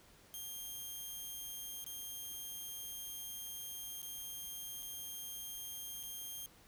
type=tone with dropouts; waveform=5% pulse; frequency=3200 Hz; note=G7; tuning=35 cents sharp; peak=-35 dBFS; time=0.34-6.46 s; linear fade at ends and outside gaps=0 ms; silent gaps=1.842-1.864 / 4.018-4.029 / 4.824-4.829 / 6.03-6.035 s; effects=pink hiss -63 dBFS RMS until 6.67 s